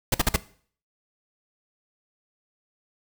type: noise bursts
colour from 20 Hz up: pink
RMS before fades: -20 dBFS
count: 4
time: 0.12-0.363 s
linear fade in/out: 5 ms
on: 24 ms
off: 49 ms
effects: noise-tail reverb RT60 0.5 s tail -18 dB re dry